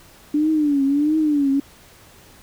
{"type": "tone with vibrato", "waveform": "sine", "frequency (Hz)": 293, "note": "D4", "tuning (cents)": -4, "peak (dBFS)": -15, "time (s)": [0.34, 1.6], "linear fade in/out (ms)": 5, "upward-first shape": "triangle", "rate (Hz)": 1.5, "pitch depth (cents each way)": 140, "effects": ["pink hiss -48 dBFS RMS until 2.42 s"]}